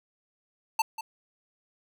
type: tone with echo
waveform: square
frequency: 890 Hz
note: A5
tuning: 20 cents sharp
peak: -22 dBFS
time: 0.79-0.82 s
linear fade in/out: 5 ms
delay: 190 ms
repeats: 1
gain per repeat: -12 dB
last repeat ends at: 1.01 s
effects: none